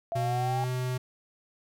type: linear sweep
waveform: sine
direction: up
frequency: 671 to 810 Hz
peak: -29 dBFS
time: 0.12-0.64 s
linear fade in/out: 0 ms
type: tone with pitch glide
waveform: square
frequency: 123.47 to 126.79 Hz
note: B2 to B2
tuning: 0 to +46 cents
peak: -29 dBFS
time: 0.15-0.98 s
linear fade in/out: 10 ms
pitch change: +46 cents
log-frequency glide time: 0.45-0.7 s
effects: none